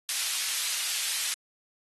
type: high-pass noise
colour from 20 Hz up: pink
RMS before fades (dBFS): -30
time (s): 0.09-1.34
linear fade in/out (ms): 0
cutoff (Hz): 2900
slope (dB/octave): 12
effects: AAC 32 kbps